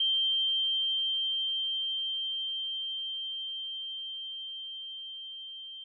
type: tone with level ramp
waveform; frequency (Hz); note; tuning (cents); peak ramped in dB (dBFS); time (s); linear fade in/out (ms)
sine; 3147; G7; +6; -24 to -41; 0-5.84; 5
effects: none